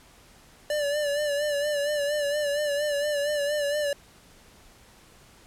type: tone with vibrato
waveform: square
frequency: 584 Hz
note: D5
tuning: 10 cents flat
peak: -25 dBFS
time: 0.7-3.93 s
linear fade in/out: 2 ms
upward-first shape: sine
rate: 4.3 Hz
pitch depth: 50 cents each way
effects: pink hiss -54 dBFS RMS until 5.46 s + low-pass 12000 Hz 12 dB/octave